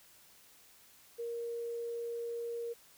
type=tone; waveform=sine; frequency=468.8 Hz; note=A#4; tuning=10 cents sharp; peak=-36 dBFS; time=1.18-2.74 s; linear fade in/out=20 ms; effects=white hiss -61 dBFS RMS until 2.97 s